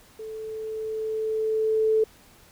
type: tone with level ramp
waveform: sine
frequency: 438 Hz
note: A4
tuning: 8 cents flat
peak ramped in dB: -34 to -17 dBFS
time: 0.19-2.04 s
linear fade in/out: 5 ms
effects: pink hiss -54 dBFS RMS until 2.51 s

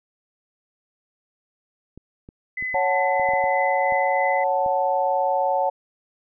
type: clicks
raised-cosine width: 3 ms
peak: -28 dBFS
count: 10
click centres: 1.976 / 2.289 / 2.625 / 2.742 / 3.197 / 3.289 / 3.336 / 3.44 / 3.923 / 4.662 s
type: tone with tremolo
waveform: sine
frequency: 2019 Hz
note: B6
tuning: 38 cents sharp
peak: -24 dBFS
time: 2.57-4.44 s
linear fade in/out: 5 ms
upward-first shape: triangle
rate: 3.1 Hz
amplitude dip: 35%
type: chord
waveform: sine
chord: F# minor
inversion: second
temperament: equal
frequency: 554.4 / 740 / 880 Hz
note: C#5 / F#5 / A5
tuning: 0 / 0 / 0 cents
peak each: -23 dBFS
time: 2.74-5.7 s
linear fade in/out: 10 ms
effects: none

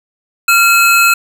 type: tone pair together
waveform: square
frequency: 1384 / 2574 Hz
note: F6 / E7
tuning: -16 / -42 cents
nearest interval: major seventh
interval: 1074 cents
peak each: -10 dBFS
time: 0.48-1.14 s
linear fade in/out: 5 ms
effects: none

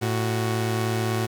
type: tone pair together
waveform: sawtooth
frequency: 111.31 / 370 Hz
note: A2 / F#4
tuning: +20 / 0 cents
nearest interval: octave + major sixth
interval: 2080 cents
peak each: -20 / -24 dBFS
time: 0.01-1.27 s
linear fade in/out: 20 ms
effects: 9-bit

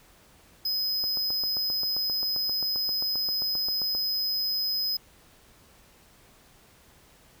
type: tone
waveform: square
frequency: 5050 Hz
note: D#8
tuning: 25 cents sharp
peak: -26 dBFS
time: 0.65-4.97 s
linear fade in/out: 5 ms
type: click train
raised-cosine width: 1 ms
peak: -27 dBFS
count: 23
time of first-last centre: 1.04-3.95 s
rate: 7.56 Hz
effects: pink hiss -57 dBFS RMS until 7.4 s

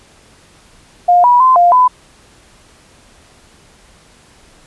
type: tone with pitch steps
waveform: sine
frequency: 708 / 975 / 1031 / 701 / 1003 Hz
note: F5 / B5 / C6 / F5 / B5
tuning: +23 / -23 / -26 / +6 / +26 cents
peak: -5 dBFS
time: 1.08-1.88 s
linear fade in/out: 10 ms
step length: 160 ms
effects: pink hiss -46 dBFS RMS until 4.66 s + resampled to 24000 Hz

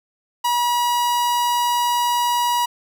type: tone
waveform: 45% pulse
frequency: 965 Hz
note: B5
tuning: 40 cents flat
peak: -17 dBFS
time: 0.44-2.66 s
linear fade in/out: 10 ms
effects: none

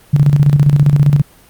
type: tone with tremolo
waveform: sine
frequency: 144.3 Hz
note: D3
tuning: 30 cents flat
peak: -4 dBFS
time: 0.13-1.22 s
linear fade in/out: 10 ms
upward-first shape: square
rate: 15 Hz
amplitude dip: 60%
effects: pink hiss -45 dBFS RMS until 1.49 s + Opus 32 kbps

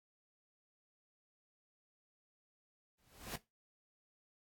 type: noise with exponential growth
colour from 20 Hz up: pink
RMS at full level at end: -40 dBFS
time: 2.98-3.36 s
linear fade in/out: 5 ms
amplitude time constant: 82 ms
effects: noise-tail reverb RT60 0.2 s tail -17 dB re dry + AAC 64 kbps

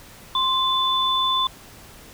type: tone pair together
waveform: sine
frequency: 1046.5 / 3500 Hz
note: C6 / A7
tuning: 0 / -10 cents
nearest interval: octave + major sixth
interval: 2090 cents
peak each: -21 dBFS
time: 0.35-1.47 s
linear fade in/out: 2 ms
effects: pink hiss -45 dBFS RMS until 2.13 s

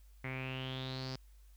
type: tone with low-pass filter sweep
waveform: sawtooth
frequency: 130.7 Hz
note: C3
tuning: 1 cent flat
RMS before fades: -41 dBFS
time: 0.24-1.16 s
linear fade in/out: 5 ms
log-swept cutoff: 2100 to 5000 Hz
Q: 8.2
effects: added 50 Hz sine -56 dBFS peak until 1.56 s + white hiss -72 dBFS RMS until 1.56 s

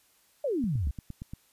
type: exponential sweep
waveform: sine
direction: down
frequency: 622 to 58.27 Hz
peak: -26 dBFS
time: 0.44-0.91 s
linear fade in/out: 5 ms
type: click train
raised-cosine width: 5 ms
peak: -26 dBFS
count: 7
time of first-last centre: 0.64-1.335 s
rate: 8.63 Hz
effects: white hiss -65 dBFS RMS until 1.52 s + resampled to 32000 Hz

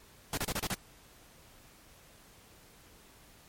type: noise bursts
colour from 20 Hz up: pink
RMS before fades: -33 dBFS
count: 6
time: 0.33-0.744 s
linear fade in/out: 2 ms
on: 44 ms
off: 30 ms
effects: pink hiss -58 dBFS RMS until 3.48 s + MP3 64 kbps

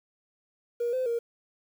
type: tone with pitch steps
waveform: triangle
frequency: 475.1 / 514 / 468.2 Hz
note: A#4 / C5 / A#4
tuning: +33 / -31 / +8 cents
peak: -22 dBFS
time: 0.8-1.19 s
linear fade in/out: 10 ms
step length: 130 ms
effects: tanh soft clip ceiling -23 dBFS + 9-bit

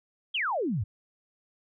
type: exponential sweep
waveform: sine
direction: down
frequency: 3400 to 87.31 Hz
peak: -26 dBFS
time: 0.34-0.84 s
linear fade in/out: 10 ms
effects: none

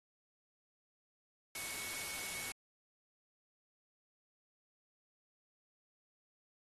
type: tone in noise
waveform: sine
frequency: 2217 Hz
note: C#7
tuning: in tune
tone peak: -48 dBFS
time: 1.55-2.52 s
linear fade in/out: 2 ms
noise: white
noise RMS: -43 dBFS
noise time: 1.55-2.52 s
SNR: -8 dB
effects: AAC 32 kbps

